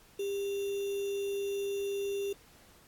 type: tone with sample-and-hold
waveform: sine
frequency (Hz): 398.6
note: G4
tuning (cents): +29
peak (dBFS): -31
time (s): 0.19-2.33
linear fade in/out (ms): 5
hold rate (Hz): 3150
effects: pink hiss -60 dBFS RMS until 2.87 s + AAC 64 kbps